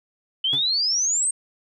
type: exponential sweep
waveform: sine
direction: up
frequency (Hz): 3021 to 8620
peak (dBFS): -19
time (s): 0.44-1.31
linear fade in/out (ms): 5
type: tone with exponential decay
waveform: 25% pulse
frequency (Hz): 140.5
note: C#3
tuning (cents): +24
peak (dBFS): -25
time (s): 0.53-0.66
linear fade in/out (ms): 2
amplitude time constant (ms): 27
effects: none